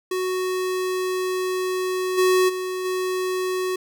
square tone with level steps, 370 Hz, F#4, in tune, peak -23 / -16 / -26 / -23 dBFS, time 0.11-3.76 s, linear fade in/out 5 ms, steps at 2.17 / 2.48 / 2.84 s, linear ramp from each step 20 ms, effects none

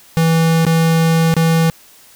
square tone with dropouts, 163.7 Hz, E3, 12 cents flat, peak -11 dBFS, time 0.17-1.7 s, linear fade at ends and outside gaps 0 ms, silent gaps 0.651-0.666 / 1.34-1.366 s, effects white hiss -45 dBFS RMS until 2.15 s

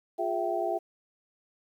sine tone cluster, 354.3 / 415 / 665 / 774 Hz, F4 / G#4 / E5 / G5, +25 / -1 / +15 / -22 cents, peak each -33 / -35 / -30 / -33 dBFS, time 0.18-0.79 s, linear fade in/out 20 ms, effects 10-bit

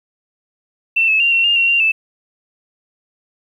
sine tone with pitch steps, 2685 / 2597 / 2775 / 2722 / 2813 / 2737 / 2773 / 2633 Hz, E7 / E7 / F7 / F7 / F7 / F7 / F7 / E7, +31 / -26 / -12 / -45 / +12 / -36 / -13 / -3 cents, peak -11 dBFS, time 0.96-1.92 s, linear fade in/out 10 ms, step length 120 ms, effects 8-bit

